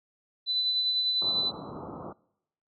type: tone with tremolo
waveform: sine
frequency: 4000 Hz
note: B7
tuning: 21 cents sharp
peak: -23 dBFS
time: 0.46-1.52 s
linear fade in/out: 50 ms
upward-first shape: sine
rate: 10 Hz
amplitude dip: 30%
type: low-pass noise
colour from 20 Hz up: pink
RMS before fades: -38 dBFS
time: 1.21-2.13 s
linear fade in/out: 10 ms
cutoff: 1300 Hz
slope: 96 dB/octave
effects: noise-tail reverb RT60 0.8 s tail -24 dB re dry + high-pass 150 Hz 12 dB/octave